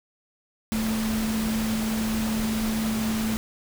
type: tone in noise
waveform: sine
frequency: 220 Hz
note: A3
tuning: in tune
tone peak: -24 dBFS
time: 0.72-3.37 s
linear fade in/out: 0 ms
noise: pink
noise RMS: -32 dBFS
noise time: 0.72-3.37 s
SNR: +5 dB
effects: none